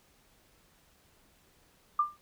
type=tone with exponential decay; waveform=sine; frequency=1192 Hz; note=D6; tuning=25 cents sharp; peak=-20 dBFS; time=1.99-2.17 s; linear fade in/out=5 ms; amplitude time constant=37 ms; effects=pink hiss -65 dBFS RMS until 2.21 s